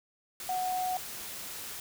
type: tone in noise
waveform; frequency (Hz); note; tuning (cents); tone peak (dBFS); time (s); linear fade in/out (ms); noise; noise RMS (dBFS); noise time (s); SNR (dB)
sine; 737; F#5; -7; -29; 0.49-0.97; 2; white; -41; 0.4-1.8; +9
effects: none